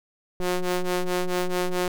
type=ring-modulated tone; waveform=sawtooth; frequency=179.7 Hz; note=F3; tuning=50 cents sharp; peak=-16 dBFS; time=0.4-1.88 s; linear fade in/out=2 ms; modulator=182 Hz; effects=none